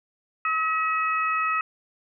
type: harmonic tone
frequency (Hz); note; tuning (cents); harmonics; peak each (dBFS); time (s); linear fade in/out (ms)
640; D#5; +49; 2 / 3 / 4; -23 / -31 / -29; 0.45-1.61; 2
effects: none